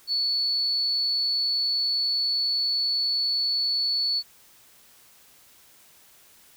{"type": "tone", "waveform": "sine", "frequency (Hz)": 4435, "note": "C#8", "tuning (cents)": 0, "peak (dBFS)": -22, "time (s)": [0.07, 4.23], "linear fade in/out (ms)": 50, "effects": ["white hiss -55 dBFS RMS until 6.56 s"]}